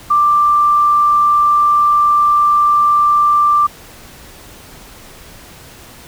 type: tone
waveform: sine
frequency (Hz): 1180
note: D6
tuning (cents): +8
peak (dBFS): -8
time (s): 0.1-3.67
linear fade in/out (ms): 10
effects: pink hiss -38 dBFS RMS until 6.07 s